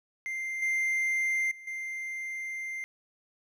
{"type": "tone with level steps", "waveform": "triangle", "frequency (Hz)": 2093, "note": "C7", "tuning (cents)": 0, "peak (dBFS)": [-30, -24, -43, -32], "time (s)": [0.26, 2.84], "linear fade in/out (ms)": 0, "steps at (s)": [0.62, 1.51, 1.67], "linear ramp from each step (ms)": 5, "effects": []}